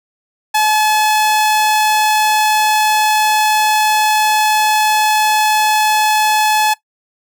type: tone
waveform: sawtooth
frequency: 857 Hz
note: A5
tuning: 46 cents flat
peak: -7 dBFS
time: 0.54-6.74 s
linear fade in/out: 10 ms
effects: noise-tail reverb RT60 0.1 s tail -18 dB re dry